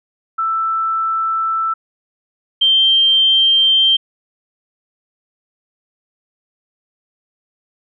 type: tone pair in turn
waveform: sine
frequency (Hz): 1325 / 3151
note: E6 / G7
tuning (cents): +9 / +8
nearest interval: octave + minor third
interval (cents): 1499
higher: second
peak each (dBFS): -15 / -9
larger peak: second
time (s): 0.38-1.74 / 2.61-3.97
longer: neither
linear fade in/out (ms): 10
effects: none